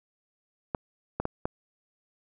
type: clicks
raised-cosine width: 1 ms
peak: -14 dBFS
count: 4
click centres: 0.748 / 1.2 / 1.254 / 1.455 s
effects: none